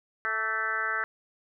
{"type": "harmonic tone with a mistuned harmonic", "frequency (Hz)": 220, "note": "A3", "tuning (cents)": 0, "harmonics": [2, 3, 4, 5, 6, 7, 8, 9], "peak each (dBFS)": [-43, -43, -43, -40, -32, -31, -33, -36], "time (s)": [0.25, 1.04], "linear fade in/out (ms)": 0, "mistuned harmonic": 5, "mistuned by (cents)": 62, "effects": []}